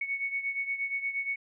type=beating tone pair; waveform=sine; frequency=2217 / 2225.5 Hz; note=C#7 / C#7; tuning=0 / +6 cents; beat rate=8.5 Hz; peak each=-31 / -36 dBFS; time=0.01-1.36 s; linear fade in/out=5 ms; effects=none